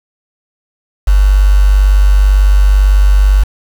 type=tone with quantisation; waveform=sine; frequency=49 Hz; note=G1; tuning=in tune; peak=-4 dBFS; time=1.07-3.44 s; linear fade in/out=10 ms; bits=4; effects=none